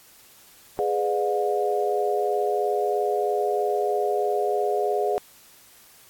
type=chord; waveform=sine; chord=G# diminished seventh; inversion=none; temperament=just; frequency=415.3 / 498.4 / 598 / 717.6 Hz; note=G#4 / B4 / D5 / F5; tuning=0 / +16 / +31 / +47 cents; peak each=-24 / -30 / -29 / -26 dBFS; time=0.79-5.18 s; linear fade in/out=0 ms; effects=white hiss -52 dBFS RMS until 6.09 s + AAC 64 kbps